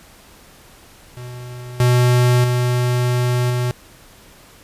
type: tone with level steps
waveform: square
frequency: 123.47 Hz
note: B2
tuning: in tune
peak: -31 / -12 / -16 / -18 dBFS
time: 1.17-3.71 s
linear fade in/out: 0 ms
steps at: 1.8 / 2.44 / 3.5 s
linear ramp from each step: 2 ms
effects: pink hiss -46 dBFS RMS until 4.63 s + resampled to 32000 Hz